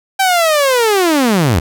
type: linear sweep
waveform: sawtooth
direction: down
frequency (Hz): 784 to 70.8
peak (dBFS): -6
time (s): 0.19-1.6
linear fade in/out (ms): 10
effects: none